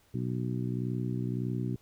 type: harmonic tone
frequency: 61.74 Hz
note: B1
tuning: in tune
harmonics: 2 / 3 / 4 / 5 / 6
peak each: -32 / -36 / -38 / -40 / -42 dBFS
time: 0.14-1.76 s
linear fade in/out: 5 ms
effects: pink hiss -65 dBFS RMS until 1.81 s